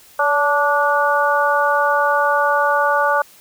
harmonic tone with a mistuned harmonic, 291.5 Hz, D4, 13 cents flat, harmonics 2 / 3 / 4 / 5, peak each -19 / -19 / -19 / -19 dBFS, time 0.19-3.22 s, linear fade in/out 5 ms, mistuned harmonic 2, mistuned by -30 cents, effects white hiss -47 dBFS RMS until 3.4 s

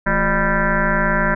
sine tone with frequency modulation, 795 Hz, G5, 24 cents sharp, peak -14 dBFS, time 0.06-1.35 s, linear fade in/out 10 ms, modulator 192 Hz, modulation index 5.3, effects none

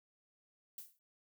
violet noise with exponential decay, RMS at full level -44 dBFS, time 0.78-0.99 s, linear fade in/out 1 ms, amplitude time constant 45 ms, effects none

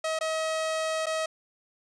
sawtooth tone with dropouts, 637 Hz, D#5, 41 cents sharp, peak -23 dBFS, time 0.04-1.26 s, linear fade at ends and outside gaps 5 ms, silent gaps 0.19-0.209 / 1.059-1.066 s, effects resampled to 22050 Hz

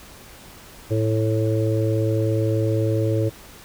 harmonic tone, 110 Hz, A2, in tune, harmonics 1 / 3 / 4 / 5, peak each -20 / -25 / -26 / -27 dBFS, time 0.9-3.3 s, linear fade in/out 20 ms, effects pink hiss -44 dBFS RMS until 3.64 s

